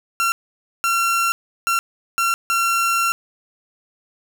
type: tone bursts at uneven times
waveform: 30% pulse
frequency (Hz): 1365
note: F6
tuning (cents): -40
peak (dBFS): -14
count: 5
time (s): 0.2-0.32 / 0.84-1.32 / 1.67-1.79 / 2.18-2.34 / 2.5-3.12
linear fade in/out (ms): 0
effects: none